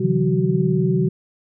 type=tone cluster; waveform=sine; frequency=133.1 / 153.1 / 170.9 / 189.3 / 375 Hz; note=C3 / D#3 / F3 / F#3 / F#4; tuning=+30 / -28 / -37 / +40 / +23 cents; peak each=-22 dBFS; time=0-1.09 s; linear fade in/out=10 ms; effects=none